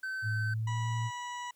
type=tone; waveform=triangle; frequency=1536 Hz; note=G6; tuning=36 cents flat; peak=-32 dBFS; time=0.03-0.54 s; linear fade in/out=5 ms
type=tone with pitch glide; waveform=sine; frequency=109.1 to 114 Hz; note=A2 to A#2; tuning=-14 to -38 cents; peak=-30 dBFS; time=0.22-1.11 s; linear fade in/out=50 ms; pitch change=+76 cents; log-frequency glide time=0.45-0.87 s
type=harmonic tone; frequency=976 Hz; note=B5; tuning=21 cents flat; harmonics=1 / 2 / 3 / 4 / 6 / 7 / 8; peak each=-38 / -44 / -48 / -56 / -54 / -55 / -56 dBFS; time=0.67-1.51 s; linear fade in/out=5 ms
effects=white hiss -71 dBFS RMS until 1.55 s